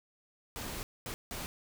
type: noise bursts at uneven times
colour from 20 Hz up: pink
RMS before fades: -40 dBFS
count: 3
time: 0.56-0.83 / 1.06-1.14 / 1.31-1.46 s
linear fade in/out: 0 ms
effects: none